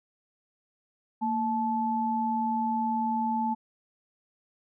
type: tone pair together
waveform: sine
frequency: 229.6 / 870 Hz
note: A#3 / A5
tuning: -26 / -20 cents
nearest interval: octave + major seventh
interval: 2306 cents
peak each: -29 / -27 dBFS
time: 1.21-3.55 s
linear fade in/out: 20 ms
effects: none